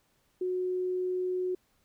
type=tone; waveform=sine; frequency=366.1 Hz; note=F#4; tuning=18 cents flat; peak=-28 dBFS; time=0.41-1.55 s; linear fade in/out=5 ms; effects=pink hiss -71 dBFS RMS until 1.84 s